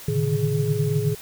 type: tone cluster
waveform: sine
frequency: 111 / 136 / 147.1 / 155.1 / 418.2 Hz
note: A2 / C#3 / D3 / D#3 / G#4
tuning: +16 / -33 / +3 / -5 / +12 cents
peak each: -26 dBFS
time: 0.08-1.15 s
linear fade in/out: 5 ms
effects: white hiss -41 dBFS RMS until 1.21 s